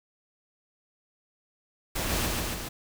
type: noise with echo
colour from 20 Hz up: pink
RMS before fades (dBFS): -30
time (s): 1.95-2.27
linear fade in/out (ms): 10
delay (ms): 140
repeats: 3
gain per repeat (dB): -2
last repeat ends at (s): 2.69
effects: none